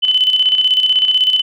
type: tone with tremolo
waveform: sine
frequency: 3023 Hz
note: F#7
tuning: 36 cents sharp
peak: -8 dBFS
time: 0.02-1.42 s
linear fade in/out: 20 ms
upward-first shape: square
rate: 16 Hz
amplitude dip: 55%
effects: none